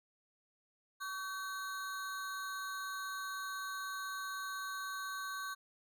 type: ring-modulated tone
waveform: square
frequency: 1334 Hz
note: E6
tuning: 20 cents sharp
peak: -37 dBFS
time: 1-5.55 s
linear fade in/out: 20 ms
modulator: 205 Hz
effects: none